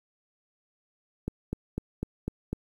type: click train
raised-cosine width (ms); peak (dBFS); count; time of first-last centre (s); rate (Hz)
3; -17; 6; 1.28-2.53; 4
effects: 9-bit